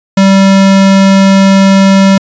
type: tone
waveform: square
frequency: 194.2 Hz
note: G3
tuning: 16 cents flat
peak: -3 dBFS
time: 0.17-2.18 s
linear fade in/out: 5 ms
effects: resampled to 16000 Hz